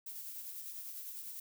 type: noise with tremolo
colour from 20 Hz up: violet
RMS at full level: -44 dBFS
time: 0.06-1.4 s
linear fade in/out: 5 ms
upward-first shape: sine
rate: 10 Hz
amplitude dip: 35%
effects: none